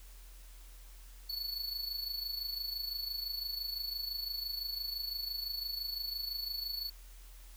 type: tone with amplitude modulation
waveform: square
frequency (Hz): 4435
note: C#8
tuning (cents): 0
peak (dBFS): -34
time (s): 1.29-6.9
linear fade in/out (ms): 10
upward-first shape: sine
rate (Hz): 25.9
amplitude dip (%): 65
effects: added 42 Hz sine -50 dBFS peak until 7.56 s + white hiss -60 dBFS RMS until 7.56 s